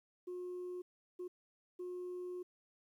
sine tone bursts at uneven times, 360 Hz, F#4, 47 cents flat, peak -39 dBFS, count 3, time 0.27-0.82 / 1.19-1.28 / 1.79-2.43 s, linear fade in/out 10 ms, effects tanh soft clip ceiling -39 dBFS + 12-bit

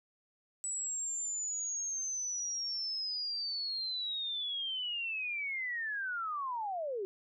sine linear sweep, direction down, 7902 to 370 Hz, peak -34 dBFS, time 0.64-7.05 s, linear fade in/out 0 ms, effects none

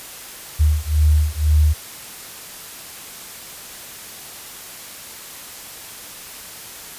sine beating tone pair, 75.1 / 77.1 Hz, D2 / D#2, +39 / -15 cents, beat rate 2 Hz, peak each -16 dBFS, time 0.59-1.74 s, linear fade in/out 20 ms, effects white hiss -36 dBFS RMS until 6.98 s + resampled to 32000 Hz

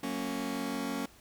sawtooth chord, F# major, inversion none, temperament just, 185 / 231.2 / 277.5 Hz, F#3 / A#3 / C#4, 0 / -14 / +2 cents, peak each -37 / -33 / -31 dBFS, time 0.03-1.06 s, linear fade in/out 5 ms, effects pink hiss -58 dBFS RMS until 1.2 s

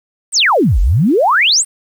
sine exponential two-way sweep, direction down then up, 9397 to 41.07 to 9397 Hz, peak -8 dBFS, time 0.32-1.65 s, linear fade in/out 50 ms, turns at 0.8 s, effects 7-bit

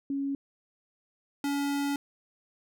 sine / square tone pair in turn, 277.2 / 283 Hz, C#4 / C#4, 0 / +36 cents, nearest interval unison, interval 36 cents, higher second, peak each -28 dBFS, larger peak neither, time 0.1-0.35 / 1.44-1.96 s, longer second, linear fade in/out 2 ms, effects none

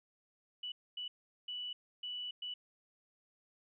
sine tone bursts at uneven times, 2960 Hz, F#7, in tune, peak -39 dBFS, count 5, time 0.63-0.72 / 0.97-1.08 / 1.48-1.73 / 2.03-2.31 / 2.42-2.54 s, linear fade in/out 5 ms, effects none

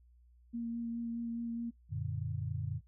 sine tone with vibrato, 233.1 Hz, A#3, in tune, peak -35 dBFS, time 0.53-1.71 s, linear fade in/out 20 ms, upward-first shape sine, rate 4.8 Hz, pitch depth 13 cents each way
sine chord, Gb augmented, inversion none, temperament equal, 92.5 / 116.54 / 146.83 Hz, Gb2 / Bb2 / D3, 0 / 0 / 0 cents, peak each -39 dBFS, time 1.89-2.81 s, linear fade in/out 50 ms
effects noise-tail reverb RT60 0.1 s tail -21 dB re dry + added 60 Hz sine -60 dBFS peak until 2.87 s

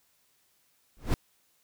brown noise with exponential growth, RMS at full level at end -19 dBFS, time 0.97-1.14 s, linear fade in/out 0 ms, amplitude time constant 35 ms, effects white hiss -69 dBFS RMS until 1.63 s

